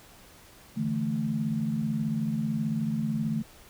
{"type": "chord", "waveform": "sine", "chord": "D suspended second", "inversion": "none", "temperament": "just", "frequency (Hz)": [146.83, 165.19, 220.2], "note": ["D3", "E3", "A3"], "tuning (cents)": [0, 4, 2], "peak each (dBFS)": [-32, -33, -28], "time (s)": [0.76, 3.43], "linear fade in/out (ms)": 20, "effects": ["pink hiss -53 dBFS RMS until 3.69 s"]}